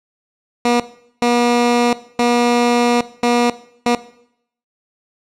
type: tone bursts at uneven times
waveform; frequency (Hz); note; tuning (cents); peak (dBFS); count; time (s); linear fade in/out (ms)
15% pulse; 240.4; B3; -46; -6; 5; 0.65-0.8 / 1.22-1.93 / 2.19-3.01 / 3.23-3.5 / 3.86-3.95; 2
effects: noise-tail reverb RT60 0.7 s tail -17 dB re dry + low-pass 7000 Hz 12 dB/octave